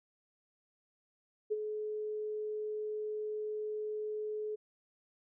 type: tone with ADSR envelope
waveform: sine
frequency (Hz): 426.4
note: G#4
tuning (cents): +46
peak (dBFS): -28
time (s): 1.5-4.56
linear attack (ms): 21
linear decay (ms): 33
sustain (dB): -7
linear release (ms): 15
effects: none